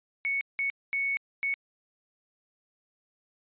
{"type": "tone bursts at uneven times", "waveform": "sine", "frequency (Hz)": 2217, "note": "C#7", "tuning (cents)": 0, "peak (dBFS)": -26, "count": 4, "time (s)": [[0.25, 0.41], [0.59, 0.7], [0.93, 1.17], [1.43, 1.54]], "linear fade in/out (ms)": 0, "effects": ["resampled to 8000 Hz"]}